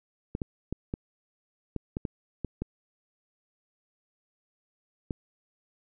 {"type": "clicks", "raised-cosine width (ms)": 3, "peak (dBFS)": -18, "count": 10, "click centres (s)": [0.351, 0.418, 0.726, 0.939, 1.763, 1.969, 2.052, 2.447, 2.62, 5.108], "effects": []}